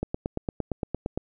click train, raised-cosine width 2 ms, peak -14 dBFS, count 11, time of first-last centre 0.03-1.175 s, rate 8.73 Hz, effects none

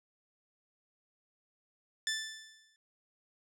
15% pulse tone with exponential decay, 1760 Hz, A6, in tune, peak -23 dBFS, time 2.07-2.76 s, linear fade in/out 1 ms, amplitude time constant 150 ms, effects low-pass 11000 Hz 12 dB/octave

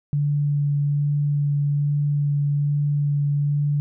sine tone with vibrato, 144.8 Hz, D3, 24 cents flat, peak -18 dBFS, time 0.13-3.8 s, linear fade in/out 0 ms, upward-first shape sine, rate 1.2 Hz, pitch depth 10 cents each way, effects none

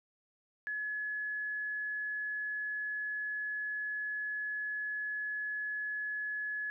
sine tone, 1700 Hz, G#6, 40 cents sharp, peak -34 dBFS, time 0.67-6.7 s, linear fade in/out 0 ms, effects none

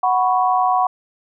sine chord, F# suspended fourth, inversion none, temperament equal, 740 / 987.8 / 1108.7 Hz, F#5 / B5 / C#6, 0 / 0 / 0 cents, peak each -16 / -20 / -20 dBFS, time 0.03-0.87 s, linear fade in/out 5 ms, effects none

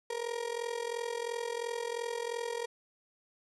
35% pulse tone with amplitude modulation, 470.2 Hz, A#4, 15 cents sharp, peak -29 dBFS, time 0.1-2.66 s, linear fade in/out 5 ms, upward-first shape sine, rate 42.9 Hz, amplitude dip 80%, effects resampled to 24000 Hz

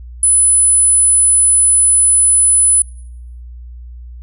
sine tone, 10020 Hz, D#9, 11 cents sharp, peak -7 dBFS, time 0.23-2.82 s, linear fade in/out 2 ms, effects noise-tail reverb RT60 0.7 s tail -23 dB re dry + added 60 Hz sine -29 dBFS peak until 4.22 s

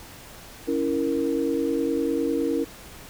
sine chord, A# diminished, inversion first, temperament equal with one note detuned, 279.8 / 329.6 / 466.2 Hz, C#4 / E4 / A#4, +16 / 0 / 0 cents, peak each -26 dBFS, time 0.67-2.65 s, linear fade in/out 20 ms, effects pink hiss -44 dBFS RMS until 3.09 s

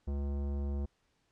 sine tone with tanh clipping, 70.5 Hz, C#2, 30 cents sharp, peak -34 dBFS, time 0.07-0.86 s, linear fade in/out 10 ms, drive 17 dB, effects pink hiss -75 dBFS RMS until 1.31 s + low-pass 7000 Hz 12 dB/octave

